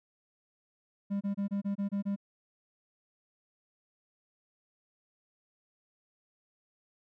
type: tone bursts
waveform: triangle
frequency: 200 Hz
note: G3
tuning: 35 cents sharp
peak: -27 dBFS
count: 8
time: 1.1-2.162 s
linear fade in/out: 20 ms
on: 110 ms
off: 26 ms
effects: none